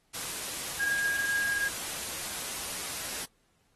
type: tone in noise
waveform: sine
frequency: 1633 Hz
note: G#6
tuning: 30 cents flat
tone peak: -27 dBFS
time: 0.79-1.69 s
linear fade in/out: 20 ms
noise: white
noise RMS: -36 dBFS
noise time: 0.13-3.26 s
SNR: +6 dB
effects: pink hiss -71 dBFS RMS until 3.75 s + AAC 32 kbps